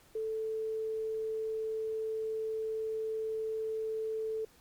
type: tone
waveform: sine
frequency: 440 Hz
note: A4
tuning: in tune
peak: -32 dBFS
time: 0.15-4.45 s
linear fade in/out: 5 ms
effects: pink hiss -62 dBFS RMS until 4.6 s + MP3 96 kbps